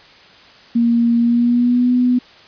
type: tone with pitch glide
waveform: sine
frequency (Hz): 234.5 to 248.2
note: A#3 to B3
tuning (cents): +11 to +9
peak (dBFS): -11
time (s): 0.75-2.19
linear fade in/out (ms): 10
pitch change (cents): +98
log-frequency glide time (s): 1.18-1.92
effects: white hiss -44 dBFS RMS until 2.47 s + resampled to 11025 Hz